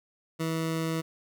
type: tone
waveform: 20% pulse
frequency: 162.2 Hz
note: E3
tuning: 28 cents flat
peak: -23 dBFS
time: 0.39-1.02 s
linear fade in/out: 20 ms
effects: none